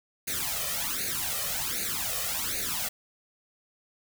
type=noise with flanger; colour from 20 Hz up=white; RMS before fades=-31 dBFS; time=0.27-2.89 s; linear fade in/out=10 ms; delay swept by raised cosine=0.46 to 1.66 ms; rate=1.3 Hz; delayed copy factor=+0.9; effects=none